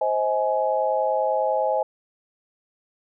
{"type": "tone cluster", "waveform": "sine", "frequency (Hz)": [525, 635, 839], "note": ["C5", "D#5", "G#5"], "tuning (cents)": [6, 35, 17], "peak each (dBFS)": -24, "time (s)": [0.01, 1.83], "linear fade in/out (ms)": 5, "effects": []}